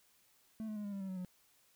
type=tone with pitch steps; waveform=triangle; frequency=220 / 214.1 / 208.4 / 202.8 / 197.36 / 192.08 / 186.93 / 181.92 Hz; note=A3 / A3 / G#3 / G#3 / G3 / G3 / F#3 / F#3; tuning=0 / -47 / +6 / -41 / +12 / -35 / +18 / -29 cents; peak=-37 dBFS; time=0.6-1.248 s; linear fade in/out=0 ms; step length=81 ms; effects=white hiss -70 dBFS RMS until 1.75 s